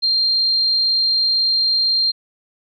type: tone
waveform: sine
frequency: 4186 Hz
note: C8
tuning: in tune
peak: -14 dBFS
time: 0.02-2.12 s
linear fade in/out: 20 ms
effects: none